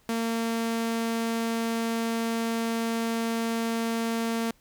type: tone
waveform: sawtooth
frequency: 228.6 Hz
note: A#3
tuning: 34 cents flat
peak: -22 dBFS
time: 0.09-4.51 s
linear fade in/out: 2 ms
effects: pink hiss -63 dBFS RMS until 4.6 s